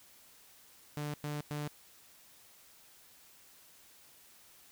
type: tone bursts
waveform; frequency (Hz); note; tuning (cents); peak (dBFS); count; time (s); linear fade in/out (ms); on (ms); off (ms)
sawtooth; 148; D3; +14; -32; 3; 0.97-1.678; 0; 170; 99
effects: white hiss -60 dBFS RMS until 4.71 s